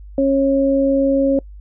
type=tone pair together; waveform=sine; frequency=273.7 / 547 Hz; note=C#4 / C#5; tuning=-22 / -23 cents; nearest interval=octave; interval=1199 cents; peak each=-15 dBFS; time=0.18-1.39 s; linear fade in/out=2 ms; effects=noise-tail reverb RT60 0.1 s tail -26 dB re dry + added 50 Hz sine -34 dBFS peak until 1.6 s